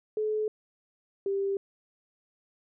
sine tone pair in turn, 429.2 / 394.1 Hz, A4 / G4, -43 / +9 cents, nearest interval minor second, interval 148 cents, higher first, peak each -26 dBFS, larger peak neither, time 0.17-0.48 / 1.26-1.57 s, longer neither, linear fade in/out 2 ms, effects none

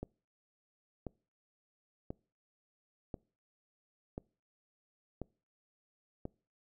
click train, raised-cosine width 2 ms, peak -26 dBFS, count 7, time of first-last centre 0.03-6.254 s, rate 0.964 Hz, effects noise-tail reverb RT60 0.4 s tail -25 dB re dry

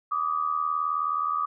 sine tone pair together, 1161.8 / 1241 Hz, D6 / D#6, -19 / -5 cents, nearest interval minor second, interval 114 cents, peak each -27 dBFS, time 0.11-1.46 s, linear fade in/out 10 ms, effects none

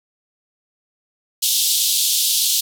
pink band-pass noise, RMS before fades -18 dBFS, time 1.42-2.61 s, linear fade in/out 10 ms, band 3200 to 16000 Hz, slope 48 dB/octave, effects none

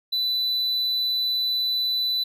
triangle tone, 3988 Hz, B7, 16 cents sharp, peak -20 dBFS, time 0.12-2.24 s, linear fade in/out 10 ms, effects none

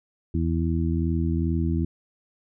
harmonic tone, 82.41 Hz, E2, in tune, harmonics 1 / 2 / 3 / 4, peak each -24 / -27 / -29 / -30 dBFS, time 0.34-1.85 s, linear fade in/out 5 ms, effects none

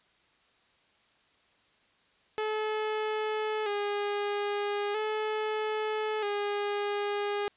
sawtooth tone with vibrato, 420 Hz, G#4, 19 cents sharp, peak -25 dBFS, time 2.38-7.48 s, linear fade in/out 0 ms, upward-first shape square, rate 0.39 Hz, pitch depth 44 cents each way, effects white hiss -66 dBFS RMS until 7.56 s + resampled to 8000 Hz

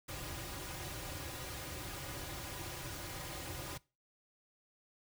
pink noise with comb filter, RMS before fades -44 dBFS, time 0.08-3.78 s, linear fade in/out 10 ms, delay 4.5 ms, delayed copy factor -0.85, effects noise-tail reverb RT60 0.3 s tail -22 dB re dry

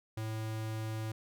square tone, 110 Hz, A2, in tune, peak -36 dBFS, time 0.17-1.12 s, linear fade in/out 5 ms, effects none

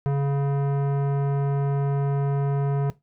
sine tone with tanh clipping, 140.1 Hz, C#3, 19 cents sharp, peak -22 dBFS, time 0.06-2.9 s, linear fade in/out 0 ms, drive 16 dB, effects noise-tail reverb RT60 0.2 s tail -18 dB re dry

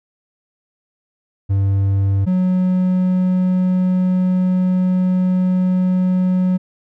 triangle tone pair in turn, 98.2 / 183.67 Hz, G2 / F#3, +4 / -12 cents, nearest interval major seventh, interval 1084 cents, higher second, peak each -11 dBFS, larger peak neither, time 1.49-2.26 / 2.26-6.58 s, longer second, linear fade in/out 20 ms, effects none

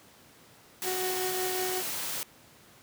white noise, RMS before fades -34 dBFS, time 0.82-2.23 s, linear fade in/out 0 ms
30% pulse tone with tremolo, 370 Hz, F#4, in tune, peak -27 dBFS, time 0.83-1.83 s, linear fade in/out 50 ms, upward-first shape triangle, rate 5.4 Hz, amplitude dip 35%
effects pink hiss -56 dBFS RMS until 2.82 s + high-pass 100 Hz 12 dB/octave

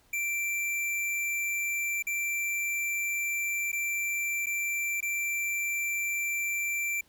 square tone with dropouts, 2349 Hz, D7, in tune, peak -29 dBFS, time 0.13-7.01 s, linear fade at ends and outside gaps 5 ms, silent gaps 2.025-2.068 / 3.718-3.728 / 4.46-4.467 / 5.006-5.026 s, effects pink hiss -64 dBFS RMS until 7.08 s

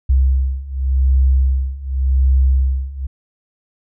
sine beating tone pair, 65.41 / 66.29 Hz, C2 / C2, 0 / +23 cents, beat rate 0.88 Hz, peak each -16 / -14 dBFS, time 0.09-3.07 s, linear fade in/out 10 ms, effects none

